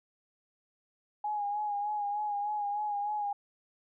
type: tone with vibrato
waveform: sine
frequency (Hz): 828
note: G#5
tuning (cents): -5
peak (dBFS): -30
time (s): 1.24-3.33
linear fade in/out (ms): 5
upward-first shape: sine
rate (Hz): 3.3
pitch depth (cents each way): 37
effects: none